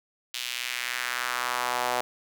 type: tone with high-pass filter sweep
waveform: sawtooth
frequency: 123.47 Hz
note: B2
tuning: in tune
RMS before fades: -30 dBFS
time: 0.34-2.01 s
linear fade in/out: 0 ms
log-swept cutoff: 3200 to 690 Hz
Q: 1.8
effects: none